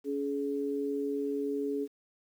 sine tone pair together, 281.6 / 422.8 Hz, C#4 / G#4, +27 / +31 cents, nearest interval perfect fifth, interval 704 cents, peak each -33 / -32 dBFS, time 0.04-1.88 s, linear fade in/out 50 ms, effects 10-bit

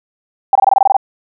sine tone bursts, 784 Hz, G5, in tune, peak -5 dBFS, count 10, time 0.53-0.967 s, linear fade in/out 2 ms, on 23 ms, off 23 ms, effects none

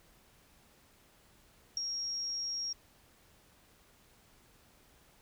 sine tone with ADSR envelope, 5590 Hz, F8, 1 cent sharp, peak -27 dBFS, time 1.77-2.73 s, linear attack 3 ms, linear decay 7 ms, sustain -7 dB, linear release 5 ms, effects pink hiss -64 dBFS RMS until 5.21 s

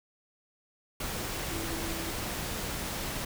sine tone in noise, 329.6 Hz, E4, in tune, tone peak -39 dBFS, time 1.51-2.11 s, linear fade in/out 5 ms, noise pink, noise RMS -35 dBFS, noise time 1-3.25 s, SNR -7 dB, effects none

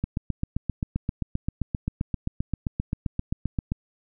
click train, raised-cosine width 5 ms, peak -13 dBFS, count 29, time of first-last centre 0.04-3.719 s, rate 7.61 Hz, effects none

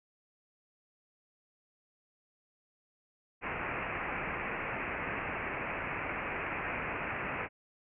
white low-pass noise, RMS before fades -37 dBFS, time 3.41-7.49 s, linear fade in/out 50 ms, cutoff 2600 Hz, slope 96 dB/octave, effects none

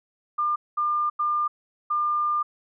sine tone bursts at uneven times, 1200 Hz, D6, 37 cents sharp, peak -21 dBFS, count 4, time 0.38-0.56 / 0.77-1.1 / 1.19-1.48 / 1.9-2.43 s, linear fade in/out 10 ms, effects none

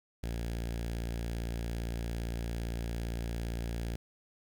sawtooth tone with notch filter, 57.6 Hz, A#1, 20 cents flat, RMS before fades -36 dBFS, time 0.23-3.96 s, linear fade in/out 5 ms, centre 1100 Hz, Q 1.4, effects 10-bit

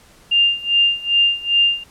sine tone with tremolo, 2800 Hz, F7, 4 cents sharp, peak -10 dBFS, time 0.31-1.84 s, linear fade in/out 10 ms, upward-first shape sine, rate 2.5 Hz, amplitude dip 90%, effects pink hiss -49 dBFS RMS until 1.9 s + low-pass 12000 Hz 12 dB/octave

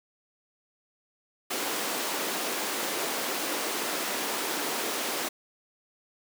pink high-pass noise, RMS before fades -31 dBFS, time 1.5-5.29 s, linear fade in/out 10 ms, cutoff 270 Hz, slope 24 dB/octave, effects none

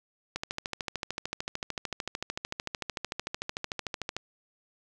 click train, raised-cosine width 0.2 ms, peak -15 dBFS, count 52, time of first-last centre 0.36-4.166 s, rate 13.4 Hz, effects none

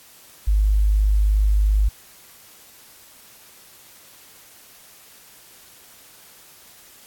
sine tone, 51.4 Hz, G#1, 17 cents flat, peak -14 dBFS, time 0.47-1.89 s, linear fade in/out 10 ms, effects white hiss -48 dBFS RMS until 7.06 s + AAC 64 kbps

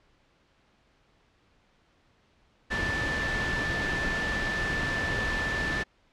sine tone in noise, 1760 Hz, A6, in tune, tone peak -29 dBFS, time 2.7-5.84 s, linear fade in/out 20 ms, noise pink, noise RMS -31 dBFS, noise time 2.7-5.84 s, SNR -1 dB, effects pink hiss -65 dBFS RMS until 6.12 s + low-pass 4000 Hz 12 dB/octave

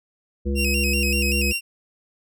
harmonic tone, 69.3 Hz, C#2, in tune, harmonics 1 / 3 / 5 / 7, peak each -22 / -27 / -30 / -32 dBFS, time 0.45-1.53 s, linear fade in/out 20 ms
sawtooth tone with vibrato, 2649 Hz, E7, 8 cents sharp, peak -19 dBFS, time 0.55-1.61 s, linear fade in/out 50 ms, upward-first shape square, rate 5.2 Hz, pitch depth 70 cents each way
effects none

